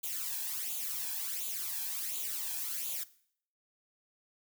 blue noise with flanger, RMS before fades -37 dBFS, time 0.03-3.04 s, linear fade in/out 10 ms, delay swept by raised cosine 0.28 to 1.23 ms, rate 1.4 Hz, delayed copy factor +0.7, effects noise-tail reverb RT60 0.6 s tail -18 dB re dry

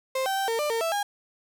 35% pulse tone with pitch steps, 525 / 775 / 780 / 456.7 / 595 / 456.7 / 660 / 815 Hz, C5 / G5 / G5 / A#4 / D5 / A#4 / E5 / G#5, +6 / -20 / -9 / -36 / +22 / -36 / +2 / -33 cents, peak -23 dBFS, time 0.15-1.03 s, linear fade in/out 5 ms, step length 110 ms, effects none

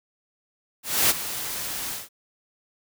white noise with ADSR envelope, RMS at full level -18 dBFS, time 0.83-2.09 s, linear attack 270 ms, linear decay 26 ms, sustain -13 dB, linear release 170 ms, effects none

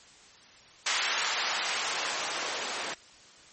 blue noise with band-pass filter sweep, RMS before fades -31 dBFS, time 0.86-2.94 s, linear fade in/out 5 ms, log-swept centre 1300 to 480 Hz, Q 0.78, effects white hiss -54 dBFS RMS until 3.52 s + MP3 32 kbps

